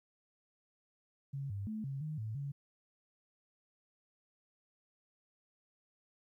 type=tone with pitch steps; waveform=sine; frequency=138.4 / 99.6 / 216.9 / 136.8 / 153.9 / 109.3 / 140.8 Hz; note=C#3 / G2 / A3 / C#3 / D#3 / A2 / C#3; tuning=-2 / +28 / -25 / -23 / -19 / -11 / +27 cents; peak=-37 dBFS; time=1.33-2.52 s; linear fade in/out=10 ms; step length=170 ms; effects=13-bit